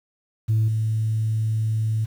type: tone with level steps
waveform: sine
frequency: 110 Hz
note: A2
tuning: in tune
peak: -15 / -19 dBFS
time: 0.48-2.06 s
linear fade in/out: 20 ms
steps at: 0.68 s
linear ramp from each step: 2 ms
effects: tanh soft clip ceiling -14 dBFS + 8-bit